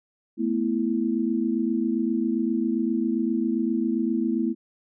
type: chord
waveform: sine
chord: A suspended second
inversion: none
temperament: just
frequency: 220 / 247.5 / 330 Hz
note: A3 / B3 / E4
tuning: 0 / +4 / +2 cents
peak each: -26 dBFS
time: 0.37-4.55 s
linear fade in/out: 50 ms
effects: none